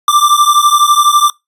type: beating tone pair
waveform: square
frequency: 1174.7 / 1186.7 Hz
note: D6 / D6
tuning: 0 / +18 cents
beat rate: 12 Hz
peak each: -10 dBFS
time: 0.08-1.3 s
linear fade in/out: 2 ms
effects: noise-tail reverb RT60 0.2 s tail -24 dB re dry + resampled to 32000 Hz